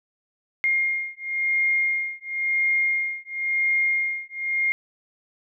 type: beating tone pair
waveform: sine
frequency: 2127 / 2127.96 Hz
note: C7 / C7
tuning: +28 / +29 cents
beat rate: 0.96 Hz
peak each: -24 dBFS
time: 0.64-4.72 s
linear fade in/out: 0 ms
effects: none